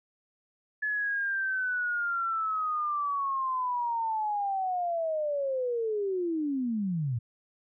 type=linear sweep; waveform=sine; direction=down; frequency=1717 to 110 Hz; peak=-27 dBFS; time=0.82-7.19 s; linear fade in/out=10 ms; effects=none